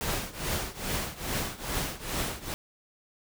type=noise with tremolo; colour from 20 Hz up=pink; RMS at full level=-29 dBFS; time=0.01-2.54 s; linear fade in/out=0 ms; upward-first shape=triangle; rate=2.4 Hz; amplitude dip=90%; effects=none